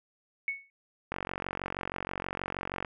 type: tone with exponential decay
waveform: sine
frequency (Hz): 2212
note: C#7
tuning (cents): -4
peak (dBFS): -26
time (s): 0.48-0.7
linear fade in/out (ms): 1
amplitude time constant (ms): 46
type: click train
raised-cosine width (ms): 0.5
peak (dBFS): -18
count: 81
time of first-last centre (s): 1.12-2.848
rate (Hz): 46.3
effects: none